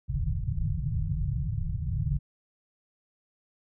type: low-pass noise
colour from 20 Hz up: white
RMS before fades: -29 dBFS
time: 0.08-2.19 s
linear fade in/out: 20 ms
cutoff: 160 Hz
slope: 96 dB/octave
effects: none